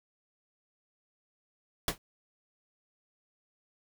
pink noise with exponential decay, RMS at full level -24 dBFS, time 1.88-1.98 s, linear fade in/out 2 ms, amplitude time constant 20 ms, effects none

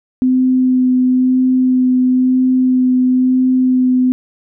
sine tone with vibrato, 255.2 Hz, C4, 43 cents flat, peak -9 dBFS, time 0.22-4.12 s, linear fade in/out 0 ms, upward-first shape sine, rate 1 Hz, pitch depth 11 cents each way, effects none

